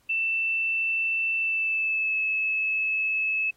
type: tone with pitch glide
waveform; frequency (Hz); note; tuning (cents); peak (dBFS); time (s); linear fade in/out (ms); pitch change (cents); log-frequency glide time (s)
sine; 2667 to 2597; E7 to E7; +20 to -26; -23; 0.09-3.51; 10; -46; 1.37-2.17
effects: pink hiss -65 dBFS RMS until 3.56 s + AAC 48 kbps